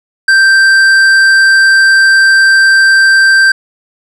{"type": "tone with tanh clipping", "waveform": "triangle", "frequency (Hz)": 1568, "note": "G6", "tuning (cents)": 0, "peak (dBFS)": -5, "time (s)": [0.28, 3.52], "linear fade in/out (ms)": 5, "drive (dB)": 14, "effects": []}